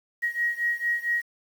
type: beating tone pair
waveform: sine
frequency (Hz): 1892 / 1896.4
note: A#6 / A#6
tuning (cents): +25 / +29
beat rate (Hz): 4.4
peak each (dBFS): -26 / -28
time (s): 0.22-1.22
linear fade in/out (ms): 20
effects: 8-bit